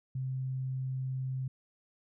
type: tone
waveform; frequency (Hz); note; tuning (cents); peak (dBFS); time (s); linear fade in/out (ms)
sine; 130.8; C3; 0; -32; 0.15-1.48; 5
effects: none